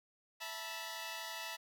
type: chord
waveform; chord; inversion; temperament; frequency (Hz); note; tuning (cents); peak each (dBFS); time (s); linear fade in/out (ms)
10% pulse; E suspended fourth; none; equal with one note detuned; 659.3 / 880 / 973; E5 / A5 / B5; 0 / 0 / -26; -39 / -38 / -37; 0.4-1.57; 20
effects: none